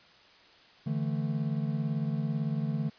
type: chord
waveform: triangle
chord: D suspended second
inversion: none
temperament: equal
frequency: 146.83 / 164.81 / 220 Hz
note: D3 / E3 / A3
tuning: 0 / 0 / 0 cents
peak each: -29 / -32 / -32 dBFS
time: 0.86-2.9 s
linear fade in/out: 10 ms
effects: white hiss -57 dBFS RMS until 2.98 s + resampled to 11025 Hz